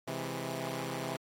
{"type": "chord", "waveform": "10% pulse", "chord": "C augmented", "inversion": "none", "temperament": "equal with one note detuned", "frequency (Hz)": [131.49, 164.81, 207.7], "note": ["C3", "E3", "G#3"], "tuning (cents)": [9, 0, 0], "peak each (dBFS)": [-30, -31, -36], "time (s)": [0.07, 1.17], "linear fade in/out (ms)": 10, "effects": ["AAC 48 kbps"]}